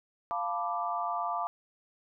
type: chord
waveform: sine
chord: B half-diminished seventh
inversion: second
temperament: equal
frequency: 698.5 / 880 / 987.8 / 1174.7 Hz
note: F5 / A5 / B5 / D6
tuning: 0 / 0 / 0 / 0 cents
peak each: -34 / -37 / -37 / -34 dBFS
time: 0.31-1.47 s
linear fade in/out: 0 ms
effects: none